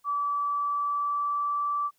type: tone with pitch glide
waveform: sine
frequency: 1153 to 1162.4 Hz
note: D6 to D6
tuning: -32 to -18 cents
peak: -25 dBFS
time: 0.04-1.91 s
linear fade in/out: 50 ms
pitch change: +14 cents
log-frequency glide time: 0.29-1.71 s
effects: white hiss -70 dBFS RMS until 1.98 s